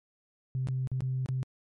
sine tone with dropouts, 129.8 Hz, C3, 13 cents flat, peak -27 dBFS, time 0.55-1.43 s, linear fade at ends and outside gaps 0 ms, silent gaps 0.672-0.686 / 0.873-0.916 / 1.006-1.02 / 1.26-1.288 s, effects tanh soft clip ceiling -23 dBFS + MP3 48 kbps

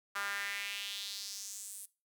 sawtooth tone with high-pass filter sweep, 200.6 Hz, G3, 40 cents sharp, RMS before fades -41 dBFS, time 0.15-1.86 s, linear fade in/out 10 ms, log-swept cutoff 1300 to 10000 Hz, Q 2.9, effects noise-tail reverb RT60 0.3 s tail -20 dB re dry

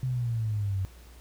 sine exponential sweep, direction down, 130.81 to 93.5 Hz, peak -26 dBFS, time 0.03-0.85 s, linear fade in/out 0 ms, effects added 60 Hz sine -48 dBFS peak until 1.2 s + pink hiss -56 dBFS RMS until 1.2 s

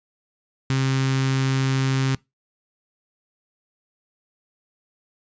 sawtooth tone with notch filter, 133.2 Hz, C3, 31 cents sharp, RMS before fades -21 dBFS, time 0.7-2.15 s, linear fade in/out 0 ms, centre 610 Hz, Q 0.68, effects noise-tail reverb RT60 0.2 s tail -23 dB re dry + resampled to 16000 Hz

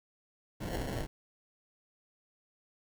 pink noise with sample-and-hold, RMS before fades -36 dBFS, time 0.6-1.07 s, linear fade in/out 20 ms, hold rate 1225 Hz, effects none

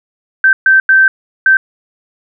sine tone bursts at uneven times, 1554 Hz, G6, 16 cents flat, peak -4 dBFS, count 4, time 0.44-0.53 / 0.66-0.8 / 0.89-1.08 / 1.46-1.57 s, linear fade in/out 2 ms, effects none

